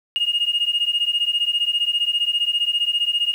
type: beating tone pair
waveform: sine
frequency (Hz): 2845 / 2860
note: F7 / F7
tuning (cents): +31 / +41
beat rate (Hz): 15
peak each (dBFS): -20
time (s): 0.16-3.34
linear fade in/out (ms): 0
effects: tanh soft clip ceiling -12 dBFS + 8-bit